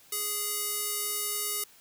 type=tone with band-pass filter; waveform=square; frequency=415.3 Hz; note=G#4; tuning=in tune; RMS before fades=-32 dBFS; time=0.12-1.64 s; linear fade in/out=5 ms; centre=12000 Hz; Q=1.2; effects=white hiss -57 dBFS RMS until 1.8 s